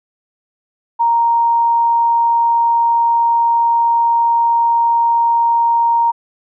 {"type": "tone", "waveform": "sine", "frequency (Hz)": 932.3, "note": "A#5", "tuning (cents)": 0, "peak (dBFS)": -10, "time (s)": [0.99, 6.12], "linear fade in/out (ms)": 20, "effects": []}